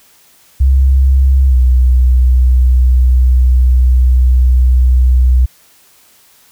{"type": "tone with pitch glide", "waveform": "sine", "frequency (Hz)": [66.5, 62.77], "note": ["C2", "B1"], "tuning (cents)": [29, 29], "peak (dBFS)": -5, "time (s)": [0.6, 5.46], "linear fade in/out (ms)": 10, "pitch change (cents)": -100, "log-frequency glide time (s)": [1.48, 1.55], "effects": ["white hiss -47 dBFS RMS until 6.51 s"]}